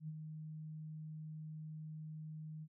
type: tone with ADSR envelope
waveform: sine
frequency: 155.56 Hz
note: D#3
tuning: in tune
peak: -40 dBFS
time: 0-2.68 s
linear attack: 82 ms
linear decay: 40 ms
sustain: -5 dB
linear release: 53 ms
effects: none